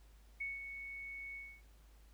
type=tone with ADSR envelope; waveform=sine; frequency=2217 Hz; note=C#7; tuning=in tune; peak=-37 dBFS; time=0.4-1.62 s; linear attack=11 ms; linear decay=180 ms; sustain=-7 dB; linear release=270 ms; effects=added 52 Hz sine -59 dBFS peak until 2.13 s + pink hiss -70 dBFS RMS until 2.13 s